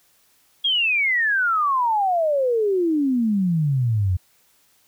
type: exponential sweep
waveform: sine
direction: down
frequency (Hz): 3322 to 87.31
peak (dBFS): -17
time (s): 0.64-4.17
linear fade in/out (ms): 10
effects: white hiss -60 dBFS RMS until 4.87 s